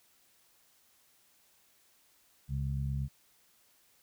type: harmonic tone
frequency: 68.6 Hz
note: C#2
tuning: 17 cents flat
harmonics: 1 / 2 / 3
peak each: -35 / -33 / -44 dBFS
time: 2.48-3.09 s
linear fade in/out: 50 ms
effects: white hiss -67 dBFS RMS until 4.02 s